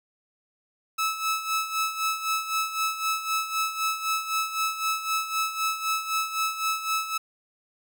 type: tone with tremolo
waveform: sawtooth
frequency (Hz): 1303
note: E6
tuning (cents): -20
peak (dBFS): -19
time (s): 0.98-7.18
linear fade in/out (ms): 10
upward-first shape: sine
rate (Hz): 3.9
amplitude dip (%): 70
effects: none